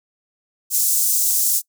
pink high-pass noise, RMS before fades -18 dBFS, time 0.7-1.62 s, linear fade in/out 50 ms, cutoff 6700 Hz, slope 24 dB/octave, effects noise-tail reverb RT60 0.1 s tail -23 dB re dry

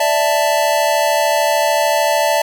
square chord, D suspended second, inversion none, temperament just, 587.3 / 660.7 / 881 Hz, D5 / E5 / A5, 0 / +4 / +2 cents, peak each -18 dBFS, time 0-2.42 s, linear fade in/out 5 ms, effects none

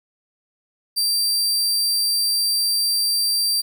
sawtooth tone, 4699 Hz, D8, in tune, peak -15 dBFS, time 0.96-3.62 s, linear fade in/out 20 ms, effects 9-bit

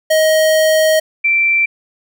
square / sine tone pair in turn, 629 / 2345 Hz, D#5 / D7, +19 / -3 cents, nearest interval octave + major seventh, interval 2278 cents, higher second, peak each -10 dBFS, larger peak neither, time 0.1-1 / 1.24-1.66 s, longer first, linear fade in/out 10 ms, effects none

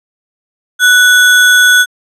sine tone with sample-and-hold, 1482 Hz, F#6, 2 cents sharp, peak -3 dBFS, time 0.79-1.86 s, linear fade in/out 50 ms, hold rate 4900 Hz, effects low-pass 12000 Hz 12 dB/octave

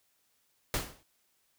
pink noise with exponential decay, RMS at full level -28 dBFS, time 0.74-1.03 s, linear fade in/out 1 ms, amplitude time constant 62 ms, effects white hiss -73 dBFS RMS until 1.58 s

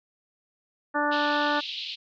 harmonic tone, 293.8 Hz, D4, 1 cent sharp, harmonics 1 / 2 / 3 / 4 / 5 / 6, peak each -30 / -30 / -28 / -30 / -29 / -33 dBFS, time 0.94-1.61 s, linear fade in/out 20 ms
white band-pass noise, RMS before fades -35 dBFS, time 1.11-1.96 s, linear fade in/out 20 ms, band 2700 to 4200 Hz, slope 48 dB/octave
effects none

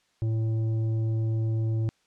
sine tone with tanh clipping, 111.5 Hz, A2, 23 cents sharp, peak -25 dBFS, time 0.22-1.89 s, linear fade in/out 0 ms, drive 8 dB, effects white hiss -68 dBFS RMS until 2.06 s + low-pass 6000 Hz 12 dB/octave

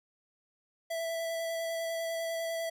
square tone with vibrato, 661 Hz, E5, 5 cents sharp, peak -33 dBFS, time 0.9-2.7 s, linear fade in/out 10 ms, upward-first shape square, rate 10 Hz, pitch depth 9 cents each way, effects none

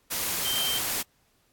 sine tone in noise, 3136 Hz, G7, in tune, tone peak -27 dBFS, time 0.44-0.79 s, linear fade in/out 20 ms, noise white, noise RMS -29 dBFS, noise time 0.1-1.03 s, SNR -1 dB, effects pink hiss -67 dBFS RMS until 1.52 s + AAC 64 kbps

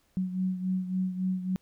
sine beating tone pair, 185 / 188.6 Hz, F#3 / F#3, 0 / +33 cents, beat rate 3.6 Hz, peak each -28 / -34 dBFS, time 0.17-1.56 s, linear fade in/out 0 ms, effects pink hiss -69 dBFS RMS until 1.61 s

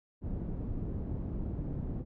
pink low-pass noise, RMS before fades -36 dBFS, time 0.21-2.05 s, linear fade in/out 50 ms, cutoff 270 Hz, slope 12 dB/octave, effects none

